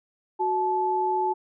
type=tone pair together; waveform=sine; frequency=370 / 867.4 Hz; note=F#4 / A5; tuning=0 / -25 cents; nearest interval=octave + minor third; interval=1475 cents; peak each=-27 / -23 dBFS; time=0.39-1.34 s; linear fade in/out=20 ms; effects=none